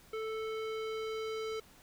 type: tone with low-pass filter sweep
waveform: square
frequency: 440 Hz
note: A4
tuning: in tune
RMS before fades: -38 dBFS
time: 0.13-1.6 s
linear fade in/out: 5 ms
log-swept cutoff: 2500 to 4900 Hz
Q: 1.1
effects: pink hiss -60 dBFS RMS until 1.82 s